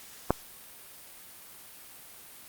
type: click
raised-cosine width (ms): 1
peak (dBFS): -7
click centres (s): 0.306
effects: white hiss -49 dBFS RMS until 2.48 s + Opus 48 kbps